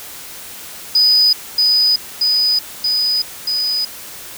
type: tone with echo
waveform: sine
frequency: 4978 Hz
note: D#8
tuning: in tune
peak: -7 dBFS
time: 0.95-1.33 s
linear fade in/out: 5 ms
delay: 630 ms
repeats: 4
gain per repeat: -2 dB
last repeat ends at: 3.85 s
effects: tanh soft clip ceiling -6 dBFS + white hiss -33 dBFS RMS until 4.37 s

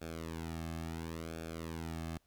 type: tone with flanger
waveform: sawtooth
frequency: 81.8 Hz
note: E2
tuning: 13 cents flat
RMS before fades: -42 dBFS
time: 0.01-2.18 s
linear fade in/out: 10 ms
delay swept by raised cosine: 1 to 2.1 ms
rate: 0.72 Hz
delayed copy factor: -0.9
effects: pink hiss -75 dBFS RMS until 2.26 s

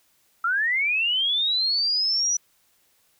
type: linear sweep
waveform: sine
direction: up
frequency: 1318.5 to 5920 Hz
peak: -20 dBFS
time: 0.44-2.37 s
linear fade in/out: 5 ms
effects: white hiss -64 dBFS RMS until 3.19 s

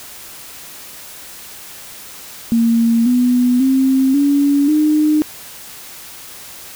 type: tone with pitch steps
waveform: sine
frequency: 230.6 / 247.2 / 264.9 / 283.9 / 304.3 Hz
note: A#3 / B3 / C4 / C#4 / D#4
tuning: -19 / +2 / +22 / +41 / -38 cents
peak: -10 dBFS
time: 2.52-5.22 s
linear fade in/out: 0 ms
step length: 540 ms
effects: white hiss -35 dBFS RMS until 6.75 s

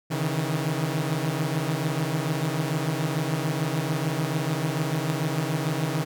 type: tone cluster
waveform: sawtooth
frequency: 137.3 / 154.9 / 161.7 Hz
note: C#3 / D#3 / E3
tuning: -16 / -7 / -33 cents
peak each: -25 dBFS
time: 0.1-6.05 s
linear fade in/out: 20 ms
effects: none

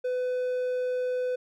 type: tone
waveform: triangle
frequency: 502 Hz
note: B4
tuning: 28 cents sharp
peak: -24 dBFS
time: 0.04-1.36 s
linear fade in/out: 10 ms
effects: none

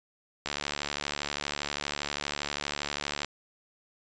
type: click train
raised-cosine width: 0.2 ms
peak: -13 dBFS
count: 203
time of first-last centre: 0.46-3.246 s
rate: 72.5 Hz
effects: resampled to 16000 Hz

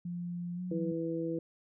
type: tone with pitch glide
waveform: sine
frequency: 174.61 to 181.08 Hz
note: F3 to F#3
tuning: 0 to -37 cents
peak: -35 dBFS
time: 0.05-0.92 s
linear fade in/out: 5 ms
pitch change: +63 cents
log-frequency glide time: 0.55-0.61 s
type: harmonic tone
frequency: 164.81 Hz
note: E3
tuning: in tune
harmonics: 1 / 2 / 3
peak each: -39 / -34 / -37 dBFS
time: 0.71-1.39 s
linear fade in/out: 5 ms
effects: none

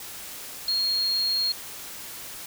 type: tone in noise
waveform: sine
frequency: 4264 Hz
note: C8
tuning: 32 cents sharp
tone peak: -22 dBFS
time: 0.68-1.52 s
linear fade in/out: 2 ms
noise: white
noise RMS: -39 dBFS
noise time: 0-2.46 s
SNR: +14 dB
effects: none

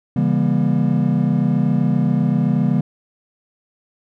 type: chord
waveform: triangle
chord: C# diminished seventh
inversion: none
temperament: just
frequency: 138.59 / 166.31 / 199.57 / 239.5 Hz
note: C#3 / E3 / G3 / Bb3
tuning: 0 / +16 / +31 / +47 cents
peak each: -18 dBFS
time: 0.16-2.81 s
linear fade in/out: 5 ms
effects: none

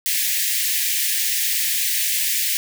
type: high-pass noise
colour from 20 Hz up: white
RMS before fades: -21 dBFS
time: 0.06-2.57 s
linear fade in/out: 0 ms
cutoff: 1700 Hz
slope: 96 dB/octave
effects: none

